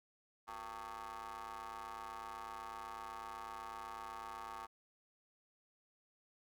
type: ring-modulated tone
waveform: 25% pulse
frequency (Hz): 108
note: A2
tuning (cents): -32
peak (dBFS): -39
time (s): 0.47-4.67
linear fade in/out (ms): 20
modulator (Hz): 1010
effects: none